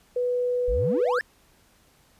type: tone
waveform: sine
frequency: 493.1 Hz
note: B4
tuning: 3 cents flat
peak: -22 dBFS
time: 0.16-1.19 s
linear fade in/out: 5 ms
type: exponential sweep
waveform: triangle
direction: up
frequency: 38.89 to 1836 Hz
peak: -23 dBFS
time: 0.68-1.21 s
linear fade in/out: 0 ms
effects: pink hiss -60 dBFS RMS until 2.19 s + resampled to 32000 Hz